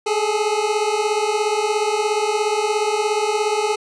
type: beating tone pair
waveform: 25% pulse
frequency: 415.3 / 432.3 Hz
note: G#4 / A4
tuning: 0 / -31 cents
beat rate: 17 Hz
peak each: -17 dBFS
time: 0.06-3.76 s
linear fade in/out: 10 ms
effects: resampled to 22050 Hz